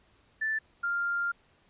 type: tone pair in turn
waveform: sine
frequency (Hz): 1760 / 1396.9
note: A6 / F6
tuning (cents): 0 / 0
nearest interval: major third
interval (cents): 400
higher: first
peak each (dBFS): -27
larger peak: neither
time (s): 0.41-0.59 / 0.83-1.32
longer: second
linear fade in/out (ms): 10
effects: pink hiss -65 dBFS RMS until 1.69 s + resampled to 8000 Hz